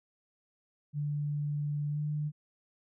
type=tone with pitch glide; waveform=sine; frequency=146.83 to 149.57 Hz; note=D3 to D3; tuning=0 to +32 cents; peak=-30 dBFS; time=0.93-2.32 s; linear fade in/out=50 ms; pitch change=+32 cents; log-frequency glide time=1.9-2 s; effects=none